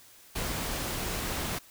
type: noise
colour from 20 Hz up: pink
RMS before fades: -33 dBFS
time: 0.35-1.59 s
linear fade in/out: 10 ms
effects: white hiss -55 dBFS RMS until 1.7 s